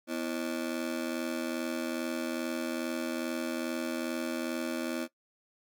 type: ring-modulated tone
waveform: 30% pulse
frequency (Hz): 289.5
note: D4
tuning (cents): -25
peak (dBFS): -26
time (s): 0.07-5.08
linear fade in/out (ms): 50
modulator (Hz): 41.2
effects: noise-tail reverb RT60 0.1 s tail -18 dB re dry